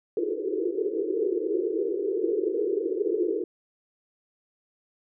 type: band-pass noise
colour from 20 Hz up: pink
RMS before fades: -27 dBFS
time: 0.17-3.44 s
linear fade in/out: 2 ms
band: 330 to 470 Hz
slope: 96 dB/octave
effects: none